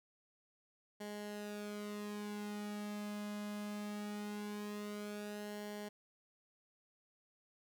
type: tone with flanger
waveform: sawtooth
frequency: 207.7 Hz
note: G#3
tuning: in tune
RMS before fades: -44 dBFS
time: 1-5.89 s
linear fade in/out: 10 ms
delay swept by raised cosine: 0.79 to 2.19 ms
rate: 0.21 Hz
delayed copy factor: -0.65
effects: none